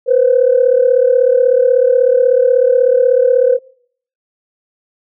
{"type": "tone pair together", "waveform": "sine", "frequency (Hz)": [487, 523.3], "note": ["B4", "C5"], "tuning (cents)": [-24, 0], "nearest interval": "minor second", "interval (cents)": 124, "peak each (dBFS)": -10, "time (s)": [0.06, 3.59], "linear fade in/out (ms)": 50, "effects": ["noise-tail reverb RT60 0.6 s tail -25 dB re dry", "tanh soft clip ceiling 0 dBFS"]}